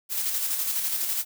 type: noise with tremolo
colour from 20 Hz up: blue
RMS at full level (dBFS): -26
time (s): 0.09-1.25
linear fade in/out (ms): 50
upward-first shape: square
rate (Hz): 12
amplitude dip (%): 35
effects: none